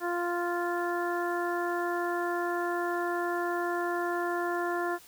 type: harmonic tone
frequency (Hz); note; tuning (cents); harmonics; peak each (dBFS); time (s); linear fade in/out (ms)
348.7; F4; -3; 1 / 2 / 3 / 4 / 5; -31 / -34 / -36 / -37 / -38; 0-4.99; 50
effects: white hiss -54 dBFS RMS until 5.07 s